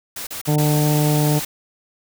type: noise bursts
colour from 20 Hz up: white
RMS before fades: -30 dBFS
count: 3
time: 0.16-0.56 s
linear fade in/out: 5 ms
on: 110 ms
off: 35 ms
type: harmonic tone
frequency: 149.7 Hz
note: D3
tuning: 33 cents sharp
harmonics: 1 / 2 / 3 / 4 / 5 / 6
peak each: -16 / -22 / -26 / -28 / -30 / -32 dBFS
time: 0.47-1.4 s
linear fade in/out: 20 ms
type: noise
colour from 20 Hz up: white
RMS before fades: -27 dBFS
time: 0.58-1.45 s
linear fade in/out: 5 ms
effects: none